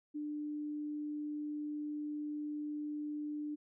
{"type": "tone", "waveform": "sine", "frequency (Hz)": 297.9, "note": "D4", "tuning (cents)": 25, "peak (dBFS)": -37, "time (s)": [0.14, 3.56], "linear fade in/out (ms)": 20, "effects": []}